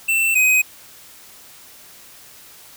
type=tone pair in turn; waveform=square; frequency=2679 / 2515 Hz; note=E7 / D#7; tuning=+27 / +18 cents; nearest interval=minor second; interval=109 cents; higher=first; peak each=-16 / -13 dBFS; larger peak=second; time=0.08-0.35 / 0.35-0.62 s; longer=neither; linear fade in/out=10 ms; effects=white hiss -44 dBFS RMS until 2.76 s